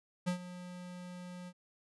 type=tone with ADSR envelope; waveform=square; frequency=179.3 Hz; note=F3; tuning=46 cents sharp; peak=-30 dBFS; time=0.26-1.53 s; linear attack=20 ms; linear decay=97 ms; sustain=-15 dB; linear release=53 ms; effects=resampled to 24000 Hz